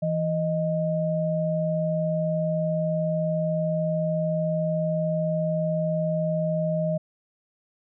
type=tone pair together; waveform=sine; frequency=164.81 / 621.5 Hz; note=E3 / D#5; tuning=0 / -2 cents; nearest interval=octave + major seventh; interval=2298 cents; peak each=-25 dBFS; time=0.02-6.98 s; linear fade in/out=10 ms; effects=none